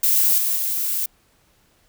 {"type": "noise with level steps", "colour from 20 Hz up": "violet", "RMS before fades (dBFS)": [-17, -21, -23], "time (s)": [0.03, 1.06], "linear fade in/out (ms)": 5, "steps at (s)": [0.38, 0.56], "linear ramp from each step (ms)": 2, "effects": ["pink hiss -60 dBFS RMS until 1.88 s"]}